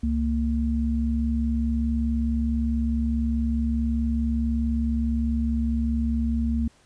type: tone pair together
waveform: sine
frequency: 68.4 / 229.9 Hz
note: C#2 / A#3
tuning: -23 / -24 cents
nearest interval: octave + major sixth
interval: 2099 cents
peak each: -24 dBFS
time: 0.03-6.68 s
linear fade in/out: 5 ms
effects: pink hiss -59 dBFS RMS until 6.85 s + resampled to 22050 Hz